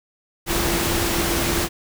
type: tone in noise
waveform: sine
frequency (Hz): 340.1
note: F4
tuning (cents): -46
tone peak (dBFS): -26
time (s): 0.46-1.69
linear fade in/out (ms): 50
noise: pink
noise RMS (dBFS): -22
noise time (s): 0.46-1.69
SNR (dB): -7
effects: none